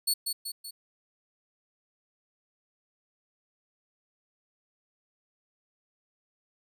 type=tone with echo; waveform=20% pulse; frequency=4413 Hz; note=C#8; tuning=9 cents flat; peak=-18 dBFS; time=0.07-0.14 s; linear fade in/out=10 ms; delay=190 ms; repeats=3; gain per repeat=-5 dB; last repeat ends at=0.71 s; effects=none